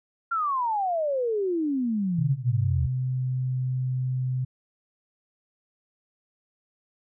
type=exponential sweep; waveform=sine; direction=down; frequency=1400 to 76 Hz; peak=-23 dBFS; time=0.31-2.87 s; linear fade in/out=10 ms
type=tone with pitch glide; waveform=sine; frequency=129.7 to 128.36 Hz; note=C3 to C3; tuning=-15 to -33 cents; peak=-24 dBFS; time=2.18-4.45 s; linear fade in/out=10 ms; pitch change=-18 cents; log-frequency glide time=2.59-2.95 s
effects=none